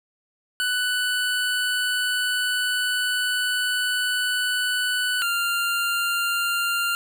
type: tone pair in turn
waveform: 25% pulse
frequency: 1490 / 1393 Hz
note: F#6 / F6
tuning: +12 / -5 cents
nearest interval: minor second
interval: 117 cents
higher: first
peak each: -18 dBFS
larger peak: neither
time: 0.6-5.22 / 5.22-6.95 s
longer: first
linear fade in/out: 0 ms
effects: none